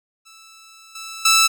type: tone with level steps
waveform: 10% pulse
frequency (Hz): 1318.5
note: E6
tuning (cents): 0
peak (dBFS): -36 / -24 / -4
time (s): 0.25-1.48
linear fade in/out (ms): 20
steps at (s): 0.95 / 1.25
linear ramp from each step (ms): 5
effects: none